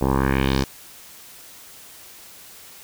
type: tone with low-pass filter sweep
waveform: 10% pulse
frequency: 67 Hz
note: C2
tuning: 42 cents sharp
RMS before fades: -20 dBFS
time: 0.01-0.64 s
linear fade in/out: 5 ms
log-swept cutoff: 680 to 5900 Hz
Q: 2.2
effects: white hiss -44 dBFS RMS until 2.83 s